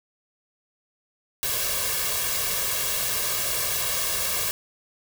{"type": "noise with comb filter", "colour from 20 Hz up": "white", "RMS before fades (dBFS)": -26, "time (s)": [1.43, 4.51], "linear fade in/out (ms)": 0, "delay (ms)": 1.8, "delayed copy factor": 0.8, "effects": []}